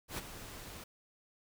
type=noise with ADSR envelope; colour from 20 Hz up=pink; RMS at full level=-38 dBFS; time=0.08-0.84 s; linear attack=100 ms; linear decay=23 ms; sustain=-10 dB; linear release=6 ms; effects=none